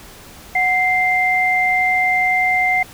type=tone pair together; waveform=sine; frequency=739 / 2090 Hz; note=F#5 / C7; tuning=-2 / -2 cents; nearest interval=octave + tritone; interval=1800 cents; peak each=-18 / -15 dBFS; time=0.55-2.83 s; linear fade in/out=5 ms; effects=pink hiss -40 dBFS RMS until 2.93 s